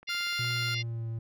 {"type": "click train", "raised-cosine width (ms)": 0.5, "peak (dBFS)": -37, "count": 13, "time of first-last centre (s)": [0.03, 0.744], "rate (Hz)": 16.8}
{"type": "harmonic tone", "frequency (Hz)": 698.5, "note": "F5", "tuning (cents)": 0, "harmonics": [3, 4, 5, 6, 7, 8], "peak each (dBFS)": [-35, -37, -39, -41, -42, -43], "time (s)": [0.07, 0.83], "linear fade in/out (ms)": 20}
{"type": "tone", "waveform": "square", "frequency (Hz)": 1396.9, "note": "F6", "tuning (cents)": 0, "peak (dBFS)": -36, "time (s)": [0.09, 0.75], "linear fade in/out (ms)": 10}
{"type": "tone with pitch glide", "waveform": "triangle", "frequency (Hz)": [120.3, 113.94], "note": ["B2", "A#2"], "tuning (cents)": [-45, -39], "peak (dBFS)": -30, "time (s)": [0.39, 1.19], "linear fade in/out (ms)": 5, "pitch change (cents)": -94, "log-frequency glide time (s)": [0.5, 1.07]}
{"effects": []}